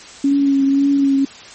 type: tone with vibrato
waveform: sine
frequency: 277.1 Hz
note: C#4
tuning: 1 cent flat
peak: -11 dBFS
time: 0.24-1.25 s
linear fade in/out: 5 ms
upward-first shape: triangle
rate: 1.9 Hz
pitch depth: 30 cents each way
effects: white hiss -38 dBFS RMS until 1.54 s + MP3 32 kbps